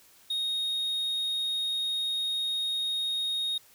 triangle tone, 3729 Hz, A#7, in tune, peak -26 dBFS, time 0.3-3.58 s, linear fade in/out 5 ms, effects white hiss -58 dBFS RMS until 3.74 s

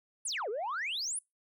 sine exponential two-way sweep, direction down then up, 10548 to 392 to 10520 Hz, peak -31 dBFS, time 0.25-1.19 s, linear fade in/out 5 ms, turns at 0.49 s, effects noise-tail reverb RT60 0.2 s tail -26 dB re dry + tanh soft clip ceiling -30 dBFS

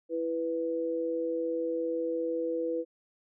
sine tone pair together, 331.4 / 493.9 Hz, E4 / B4, +9 / 0 cents, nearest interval perfect fifth, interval 691 cents, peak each -33 / -30 dBFS, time 0.09-2.85 s, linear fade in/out 50 ms, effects none

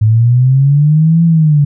sine linear two-way sweep, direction up then down, 106 to 168.7 to 142.3 Hz, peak -5 dBFS, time 0.01-1.65 s, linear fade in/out 10 ms, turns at 1.24 s, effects none

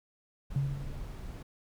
brown noise, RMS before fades -41 dBFS, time 0.5-1.43 s, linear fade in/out 10 ms
sine tone with exponential decay, 138.59 Hz, C#3, in tune, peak -24 dBFS, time 0.56-1.25 s, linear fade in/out 0 ms, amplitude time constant 150 ms
effects none

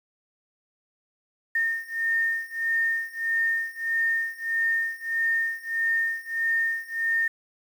sine beating tone pair, 1824 / 1825.6 Hz, A#6 / A#6, -38 / -37 cents, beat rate 1.6 Hz, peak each -27 / -26 dBFS, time 1.55-7.28 s, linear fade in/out 5 ms, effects 8-bit

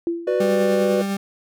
sine tone with exponential decay, 338.7 Hz, E4, 47 cents sharp, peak -17 dBFS, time 0.07-0.53 s, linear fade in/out 1 ms, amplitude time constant 98 ms
triangle chord, B minor, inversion second, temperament just, 370.4 / 493.9 / 592.7 Hz, F#4 / B4 / D5, +2 / 0 / +16 cents, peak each -20 / -19 / -21 dBFS, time 0.27-1.02 s, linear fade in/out 5 ms
40% pulse tone with tremolo, 197.4 Hz, G3, 12 cents sharp, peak -20 dBFS, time 0.4-1.17 s, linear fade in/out 5 ms, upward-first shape sine, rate 10 Hz, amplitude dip 25%
effects none

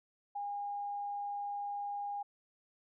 sine tone, 813 Hz, G#5, 37 cents flat, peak -36 dBFS, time 0.35-2.23 s, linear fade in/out 10 ms, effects none

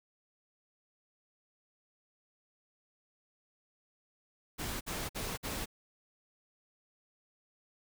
pink noise bursts, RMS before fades -38 dBFS, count 4, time 4.58-5.659 s, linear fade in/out 20 ms, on 230 ms, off 53 ms, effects none

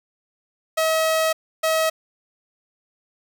sawtooth tone bursts at uneven times, 640 Hz, D#5, 49 cents sharp, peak -14 dBFS, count 2, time 0.77-1.33 / 1.63-1.9 s, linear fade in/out 10 ms, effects none

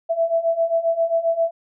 sine beating tone pair, 659.3 / 666.8 Hz, E5 / E5, 0 / +20 cents, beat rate 7.5 Hz, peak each -22 / -19 dBFS, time 0.09-1.51 s, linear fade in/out 20 ms, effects none

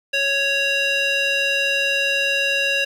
square tone with band-pass filter, 554.4 Hz, C#5, in tune, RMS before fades -20 dBFS, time 0.13-2.85 s, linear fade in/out 10 ms, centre 2800 Hz, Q 2.2, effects 8-bit

